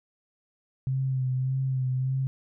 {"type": "tone with vibrato", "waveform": "sine", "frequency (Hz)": 130.81, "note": "C3", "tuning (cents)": 0, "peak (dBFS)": -24, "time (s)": [0.87, 2.27], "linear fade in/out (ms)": 0, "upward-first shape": "sine", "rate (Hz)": 1.7, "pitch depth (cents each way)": 32, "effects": []}